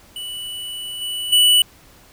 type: tone with level steps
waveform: square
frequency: 2960 Hz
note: F#7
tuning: in tune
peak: -28 / -24 / -11 dBFS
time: 0.16-1.62 s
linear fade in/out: 2 ms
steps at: 1.01 / 1.32 s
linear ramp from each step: 10 ms
effects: pink hiss -49 dBFS RMS until 2.12 s